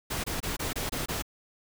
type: noise bursts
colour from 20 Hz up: pink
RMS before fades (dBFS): -32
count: 7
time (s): 0.1-1.224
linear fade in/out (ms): 10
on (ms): 140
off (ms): 24
effects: none